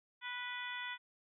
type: harmonic tone with a mistuned harmonic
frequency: 491.7 Hz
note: B4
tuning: 8 cents flat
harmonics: 2 / 3 / 4 / 5 / 6 / 7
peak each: -47 / -46 / -44 / -49 / -53 / -48 dBFS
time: 0.21-0.98 s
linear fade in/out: 50 ms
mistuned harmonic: 6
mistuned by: +36 cents
effects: none